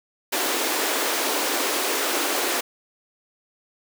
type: high-pass noise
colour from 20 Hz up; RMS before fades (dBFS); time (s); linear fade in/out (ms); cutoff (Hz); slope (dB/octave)
pink; -24; 0.32-2.61; 10; 280; 48
effects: none